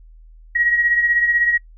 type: beating tone pair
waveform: sine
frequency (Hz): 1900 / 1916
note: A#6 / A#6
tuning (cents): +33 / +47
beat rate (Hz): 16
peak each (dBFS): -15 / -23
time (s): 0.55-1.58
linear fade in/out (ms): 10
effects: noise-tail reverb RT60 0.1 s tail -25 dB re dry + added 40 Hz sine -41 dBFS peak until 1.77 s